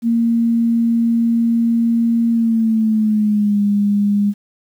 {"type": "tone with pitch glide", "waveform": "sine", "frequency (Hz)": [231.6, 204], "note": ["A#3", "G#3"], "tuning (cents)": [-11, -31], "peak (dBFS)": -12, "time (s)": [0.02, 4.34], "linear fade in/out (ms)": 50, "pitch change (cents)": -220, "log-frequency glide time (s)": [2.31, 3.6], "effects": ["8-bit"]}